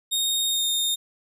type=tone with pitch glide; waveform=sawtooth; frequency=3708 to 3670 Hz; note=A#7 to A#7; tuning=-10 to -28 cents; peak=-19 dBFS; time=0.11-0.96 s; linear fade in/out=20 ms; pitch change=-18 cents; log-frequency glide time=0.49-0.65 s; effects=none